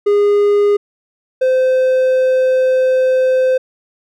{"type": "tone pair in turn", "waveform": "triangle", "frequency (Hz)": [409.9, 516.4], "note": ["G#4", "C5"], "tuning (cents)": [-23, -23], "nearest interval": "major third", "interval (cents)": 400, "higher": "second", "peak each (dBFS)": [-7, -8], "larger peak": "first", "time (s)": [[0.06, 0.77], [1.41, 3.58]], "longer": "second", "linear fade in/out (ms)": 10, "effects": []}